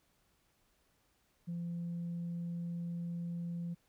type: tone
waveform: sine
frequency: 171.4 Hz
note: F3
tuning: 32 cents flat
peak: -35 dBFS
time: 1.47-3.75 s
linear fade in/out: 20 ms
effects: tanh soft clip ceiling -34 dBFS + pink hiss -74 dBFS RMS until 3.88 s